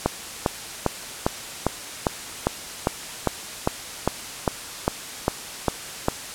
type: click train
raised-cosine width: 1 ms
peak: -4 dBFS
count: 16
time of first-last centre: 0.06-6.084 s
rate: 2.49 Hz
effects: white hiss -35 dBFS RMS until 6.34 s + low-pass 10000 Hz 12 dB/octave